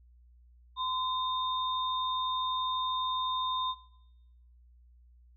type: tone pair together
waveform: sine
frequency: 1025 / 3653 Hz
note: C6 / A#7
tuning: -36 / -36 cents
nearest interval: octave + minor seventh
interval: 2200 cents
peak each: -31 / -35 dBFS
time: 0.76-3.75 s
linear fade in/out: 50 ms
effects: noise-tail reverb RT60 0.9 s tail -18 dB re dry + added 60 Hz sine -56 dBFS peak until 5.36 s